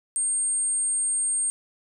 sine tone, 8600 Hz, C9, 47 cents sharp, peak -22 dBFS, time 0.16-1.5 s, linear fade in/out 0 ms, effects none

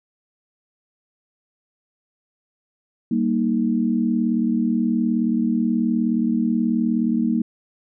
sine chord, Eb major, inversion first, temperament just, 194.45 / 233.3 / 311.1 Hz, G3 / Bb3 / Eb4, -14 / +2 / 0 cents, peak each -24 / -19 / -25 dBFS, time 3.11-7.42 s, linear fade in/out 5 ms, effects none

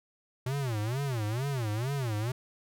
square tone with vibrato, 121.9 Hz, B2, 22 cents flat, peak -30 dBFS, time 0.46-2.32 s, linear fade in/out 5 ms, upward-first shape sine, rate 2.2 Hz, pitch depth 270 cents each way, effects none

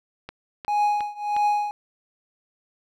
click train, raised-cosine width 0.3 ms, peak -19 dBFS, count 4, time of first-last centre 0.29-1.365 s, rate 2.79 Hz
triangle tone with tremolo, 830.6 Hz, G#5, in tune, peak -15 dBFS, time 0.68-1.71 s, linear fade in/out 0 ms, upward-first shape triangle, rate 1.6 Hz, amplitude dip 95%
effects none

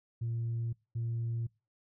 sine tone bursts at uneven times, 116 Hz, A#2, 8 cents flat, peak -30 dBFS, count 2, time 0.21-0.73 / 0.95-1.47 s, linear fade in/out 10 ms, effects noise-tail reverb RT60 0.3 s tail -25 dB re dry + tanh soft clip ceiling -29 dBFS

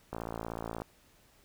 click train, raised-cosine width 1 ms, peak -23 dBFS, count 40, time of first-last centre 0.13-0.819 s, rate 56.6 Hz, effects pink hiss -64 dBFS RMS until 1.44 s

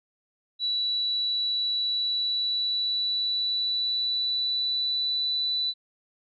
sine tone with pitch glide, 3937 to 3976 Hz, B7 to B7, -6 to +11 cents, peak -24 dBFS, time 0.59-5.74 s, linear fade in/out 50 ms, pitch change +17 cents, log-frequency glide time 1.88-5.4 s, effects none

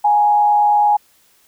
sine tone with frequency modulation, 831 Hz, G#5, 1 cent sharp, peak -10 dBFS, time 0.04-0.97 s, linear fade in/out 10 ms, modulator 109 Hz, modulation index 0.34, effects white hiss -55 dBFS RMS until 1.47 s

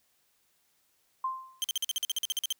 sine tone with exponential decay, 1046.5 Hz, C6, in tune, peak -26 dBFS, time 1.24-1.65 s, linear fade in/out 5 ms, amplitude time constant 89 ms
sawtooth tone bursts, 3136 Hz, G7, in tune, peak -24 dBFS, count 14, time 1.62-2.525 s, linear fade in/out 0 ms, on 21 ms, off 47 ms
effects white hiss -71 dBFS RMS until 2.59 s

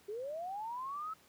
sine linear sweep, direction up, 394.3 to 1314 Hz, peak -38 dBFS, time 0.08-1.14 s, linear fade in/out 10 ms, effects pink hiss -64 dBFS RMS until 1.28 s + high-pass 100 Hz 12 dB/octave

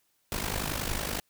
pink noise with amplitude modulation, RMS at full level -29 dBFS, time 0.32-1.2 s, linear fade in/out 0 ms, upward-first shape sine, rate 50.8 Hz, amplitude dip 75%, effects white hiss -72 dBFS RMS until 1.29 s

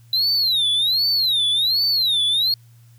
triangle tone with vibrato, 3951 Hz, B7, in tune, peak -15 dBFS, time 0.13-2.54 s, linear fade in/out 2 ms, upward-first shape sine, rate 1.3 Hz, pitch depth 240 cents each way, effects added 117 Hz sine -46 dBFS peak until 2.98 s + white hiss -60 dBFS RMS until 2.98 s

